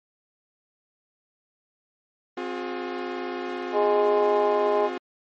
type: chord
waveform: sawtooth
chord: F minor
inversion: second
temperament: equal with one note detuned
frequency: 261.6 / 357.6 / 415.3 Hz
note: C4 / F4 / Ab4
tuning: 0 / +41 / 0 cents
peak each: -31 / -27 / -32 dBFS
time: 2.37-4.98 s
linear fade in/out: 5 ms
type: harmonic tone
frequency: 207.2 Hz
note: G#3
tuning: 4 cents flat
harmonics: 2 / 3 / 4 / 5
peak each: -21 / -25 / -27 / -29 dBFS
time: 3.72-4.9 s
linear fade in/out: 50 ms
effects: low-pass 3000 Hz 12 dB/octave + MP3 32 kbps